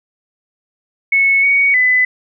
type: tone with pitch steps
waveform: sine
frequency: 2202 / 2238 / 2006 Hz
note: C#7 / C#7 / B6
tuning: -12 / +16 / +26 cents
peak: -9 dBFS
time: 1.12-2.05 s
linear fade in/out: 5 ms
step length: 310 ms
effects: none